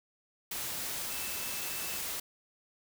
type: tone in noise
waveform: sine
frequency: 2637 Hz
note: E7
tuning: in tune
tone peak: -46 dBFS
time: 1.1-1.98 s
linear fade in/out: 5 ms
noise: white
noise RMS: -37 dBFS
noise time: 0.51-2.2 s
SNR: -12 dB
effects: none